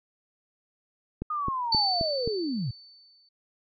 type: click train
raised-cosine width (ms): 3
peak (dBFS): -18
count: 5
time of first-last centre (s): 1.22-2.275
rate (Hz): 3.79
type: linear sweep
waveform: sine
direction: down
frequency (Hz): 1244.5 to 103.83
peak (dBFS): -27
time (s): 1.3-2.71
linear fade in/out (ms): 5
type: tone with exponential decay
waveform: sine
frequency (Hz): 4521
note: C#8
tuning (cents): +33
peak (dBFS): -20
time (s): 1.72-3.29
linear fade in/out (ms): 5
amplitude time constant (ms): 340
effects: none